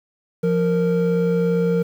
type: tone pair together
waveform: triangle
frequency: 173.73 / 463.8 Hz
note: F3 / A#4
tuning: -9 / -9 cents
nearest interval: octave + perfect fourth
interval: 1700 cents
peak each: -17 dBFS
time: 0.43-1.83 s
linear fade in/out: 10 ms
effects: 8-bit